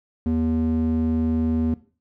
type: tone with band-pass filter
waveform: square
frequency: 80 Hz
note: D#2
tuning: 49 cents sharp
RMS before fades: -22 dBFS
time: 0.26-1.74 s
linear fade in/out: 0 ms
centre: 210 Hz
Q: 3.1
effects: noise-tail reverb RT60 0.4 s tail -18 dB re dry